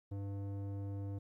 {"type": "tone with low-pass filter", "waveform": "square", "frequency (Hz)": 99.5, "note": "G2", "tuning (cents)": 26, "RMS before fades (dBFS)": -41, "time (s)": [0.11, 1.19], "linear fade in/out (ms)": 10, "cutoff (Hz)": 500, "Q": 0.84, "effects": ["13-bit"]}